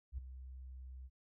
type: tone with ADSR envelope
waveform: sine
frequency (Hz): 64.4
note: C2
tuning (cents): -27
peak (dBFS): -36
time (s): 0.12-1.1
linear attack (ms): 60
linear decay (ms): 7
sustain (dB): -11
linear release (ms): 45
effects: none